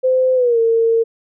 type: tone with pitch glide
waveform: sine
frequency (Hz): 515 to 456.2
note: C5 to A#4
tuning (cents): -28 to -37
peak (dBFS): -11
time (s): 0.03-1.04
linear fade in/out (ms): 20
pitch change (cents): -209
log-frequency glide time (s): 0.35-0.59
effects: none